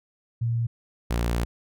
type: tone pair in turn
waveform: sine / sawtooth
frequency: 116.54 / 58.57 Hz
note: A#2 / A#1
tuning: 0 / +9 cents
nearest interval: octave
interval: 1191 cents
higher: first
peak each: -22 / -19 dBFS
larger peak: second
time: 0.41-0.67 / 1.1-1.45 s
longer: second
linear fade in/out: 10 ms
effects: none